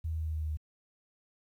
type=tone with pitch steps; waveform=sine; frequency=80.5 / 79.85 / 79.21 / 78.57 / 77.94 / 77.31 / 76.69 Hz; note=E2 / D#2 / D#2 / D#2 / D#2 / D#2 / D#2; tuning=-41 / +45 / +32 / +17 / +4 / -11 / -24 cents; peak=-31 dBFS; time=0.04-0.572 s; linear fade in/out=10 ms; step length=76 ms; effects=11-bit

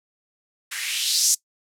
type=noise with band-pass filter sweep; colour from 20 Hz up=violet; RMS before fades=-22 dBFS; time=0.71-1.35 s; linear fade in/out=10 ms; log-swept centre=1600 to 6900 Hz; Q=3; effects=noise-tail reverb RT60 0.1 s tail -21 dB re dry + low-pass 12000 Hz 12 dB/octave

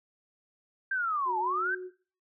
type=linear two-way sweep; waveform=sine; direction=down then up; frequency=1600 to 840 to 1600 Hz; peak=-27 dBFS; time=0.91-1.75 s; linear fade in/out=5 ms; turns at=1.39 s
type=tone; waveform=sine; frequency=367.2 Hz; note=F#4; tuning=13 cents flat; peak=-36 dBFS; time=1.25-1.91 s; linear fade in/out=50 ms
effects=noise-tail reverb RT60 0.4 s tail -19 dB re dry

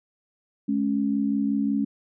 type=tone pair together; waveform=sine; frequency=211.8 / 277.3 Hz; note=G#3 / C#4; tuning=+34 / +1 cents; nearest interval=perfect fourth; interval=467 cents; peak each=-24 dBFS; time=0.68-1.85 s; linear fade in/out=10 ms; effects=none

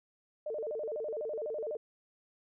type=tone with vibrato; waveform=sine; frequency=520 Hz; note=C5; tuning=11 cents flat; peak=-34 dBFS; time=0.46-1.77 s; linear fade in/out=5 ms; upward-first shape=square; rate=12 Hz; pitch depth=260 cents each way; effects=none

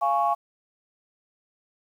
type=chord; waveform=sine; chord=Db major; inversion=first; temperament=just; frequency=693 / 831.5 / 1108.7 Hz; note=F5 / Ab5 / Db6; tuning=-14 / +2 / 0 cents; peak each=-24 dBFS; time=0.01-0.35 s; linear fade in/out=20 ms; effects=tanh soft clip ceiling -11 dBFS + 9-bit

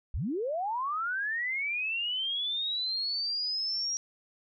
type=linear sweep; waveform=sine; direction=up; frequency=38.95 to 5700 Hz; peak=-29 dBFS; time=0.14-3.97 s; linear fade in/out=0 ms; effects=none

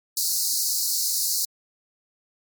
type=high-pass noise; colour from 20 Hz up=pink; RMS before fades=-24 dBFS; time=0.17-1.45 s; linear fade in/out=2 ms; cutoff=4200 Hz; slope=96 dB/octave; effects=MP3 96 kbps

